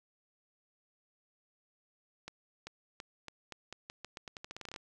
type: accelerating click train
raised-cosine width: 0.2 ms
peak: -26 dBFS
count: 20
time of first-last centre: 2.28-4.761 s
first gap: 390 ms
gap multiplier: 0.85
effects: none